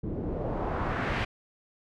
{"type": "noise with low-pass filter sweep", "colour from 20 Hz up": "pink", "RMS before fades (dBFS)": -31, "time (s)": [0.03, 1.25], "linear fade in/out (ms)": 10, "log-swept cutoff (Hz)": [280, 2600], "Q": 1.4, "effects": []}